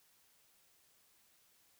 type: silence
effects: white hiss -70 dBFS RMS until 1.79 s